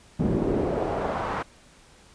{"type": "noise with band-pass filter sweep", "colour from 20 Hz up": "brown", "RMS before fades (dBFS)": -26, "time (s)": [0.19, 1.43], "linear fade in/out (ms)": 10, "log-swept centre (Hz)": [260, 1200], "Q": 1.5, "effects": ["pink hiss -54 dBFS RMS until 2.14 s", "resampled to 22050 Hz"]}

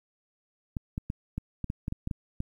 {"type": "clicks", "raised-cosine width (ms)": 5, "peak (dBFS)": -19, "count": 11, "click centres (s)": [0.768, 0.979, 1.101, 1.38, 1.643, 1.701, 1.881, 1.924, 2.074, 2.112, 2.404], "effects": ["10-bit"]}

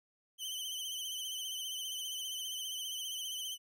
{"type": "tone with vibrato", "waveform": "sawtooth", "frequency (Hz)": 3059, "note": "G7", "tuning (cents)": -43, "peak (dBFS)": -35, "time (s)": [0.38, 3.58], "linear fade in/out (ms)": 50, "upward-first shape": "sine", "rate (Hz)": 15, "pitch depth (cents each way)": 55, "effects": []}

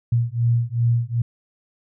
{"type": "beating tone pair", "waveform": "sine", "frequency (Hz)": [116.8, 119.4], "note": ["A#2", "A#2"], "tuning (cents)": [4, 42], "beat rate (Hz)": 2.6, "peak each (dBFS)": -20, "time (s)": [0.12, 1.22], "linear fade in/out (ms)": 5, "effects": []}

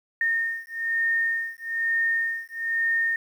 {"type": "beating tone pair", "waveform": "sine", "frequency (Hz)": [1830, 1831.1], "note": ["A#6", "A#6"], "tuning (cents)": [-32, -31], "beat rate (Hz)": 1.1, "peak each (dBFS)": [-26, -26], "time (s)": [0.21, 3.16], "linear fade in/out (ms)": 2, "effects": ["9-bit"]}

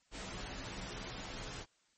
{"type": "noise with comb filter", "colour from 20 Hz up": "pink", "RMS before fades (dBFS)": -44, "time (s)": [0.11, 1.66], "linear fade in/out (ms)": 50, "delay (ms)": 13, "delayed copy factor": -0.8, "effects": ["white hiss -73 dBFS RMS until 1.97 s", "MP3 32 kbps"]}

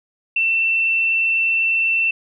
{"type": "tone with vibrato", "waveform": "sine", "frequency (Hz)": 2682, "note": "E7", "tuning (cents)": 29, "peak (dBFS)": -15, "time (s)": [0.36, 2.11], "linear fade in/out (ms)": 5, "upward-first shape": "triangle", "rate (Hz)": 20, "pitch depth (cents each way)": 20, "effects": []}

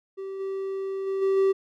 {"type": "tone with level steps", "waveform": "triangle", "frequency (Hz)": 387.3, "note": "G4", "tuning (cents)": -21, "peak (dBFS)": [-30, -26, -23, -18, -16], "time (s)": [0.17, 1.53], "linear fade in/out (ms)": 20, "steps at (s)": [0.39, 1.06, 1.21, 1.36], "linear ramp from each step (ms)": 20, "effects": []}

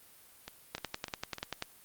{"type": "two click trains", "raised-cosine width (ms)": 0.2, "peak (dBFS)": [-23, -17], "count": [4, 10], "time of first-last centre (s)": [[0.48, 1.384], [0.75, 1.624]], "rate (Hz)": [3.32, 10.3], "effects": ["white hiss -58 dBFS RMS until 1.84 s", "Opus 32 kbps"]}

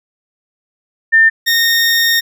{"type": "tone pair in turn", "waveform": ["sine", "20% pulse"], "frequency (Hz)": [1800, 1844.2], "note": ["A6", "A#6"], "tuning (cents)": [39, -19], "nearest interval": "unison", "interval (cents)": 42, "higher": "second", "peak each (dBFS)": -5, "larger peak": "neither", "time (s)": [[1.12, 1.3], [1.46, 2.21]], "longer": "second", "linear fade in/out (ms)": 20, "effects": []}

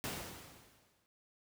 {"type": "noise with exponential decay", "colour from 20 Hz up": "pink", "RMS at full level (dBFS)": -38, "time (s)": [0.04, 1.06], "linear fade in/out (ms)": 0, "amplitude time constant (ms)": 220, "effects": ["high-pass 60 Hz 12 dB/octave"]}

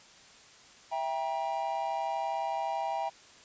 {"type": "chord", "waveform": "triangle", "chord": "E diminished", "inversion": "none", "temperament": "just", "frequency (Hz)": [659.3, 791.1, 949.3], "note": ["E5", "G5", "Bb5"], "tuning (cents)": [0, 16, 31], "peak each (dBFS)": [-34, -31, -34], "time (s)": [0.91, 3.1], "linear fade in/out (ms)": 20, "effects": ["white hiss -55 dBFS RMS until 3.44 s", "resampled to 16000 Hz"]}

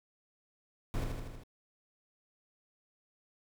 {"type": "noise with echo", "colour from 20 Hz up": "brown", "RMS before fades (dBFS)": -34, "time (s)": [0.94, 1.04], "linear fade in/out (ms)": 0, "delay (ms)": 79, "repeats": 5, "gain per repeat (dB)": -3, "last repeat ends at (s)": 1.435, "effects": []}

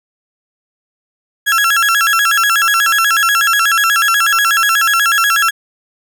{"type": "tone with vibrato", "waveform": "35% pulse", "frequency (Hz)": 1498, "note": "F#6", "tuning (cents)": 21, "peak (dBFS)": -8, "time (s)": [1.46, 5.51], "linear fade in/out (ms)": 20, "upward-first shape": "square", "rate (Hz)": 8.2, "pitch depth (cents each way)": 180, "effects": []}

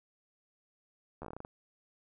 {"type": "slowing click train", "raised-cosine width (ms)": 1, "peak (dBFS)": -29, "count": 10, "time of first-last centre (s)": [1.22, 1.449], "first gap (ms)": 12, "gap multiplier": 1.18, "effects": []}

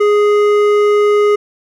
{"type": "tone with hard clipping", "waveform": "triangle", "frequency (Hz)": 415.3, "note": "G#4", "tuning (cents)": 0, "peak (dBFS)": -10, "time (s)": [0, 1.36], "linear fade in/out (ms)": 10, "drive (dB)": 14, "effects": []}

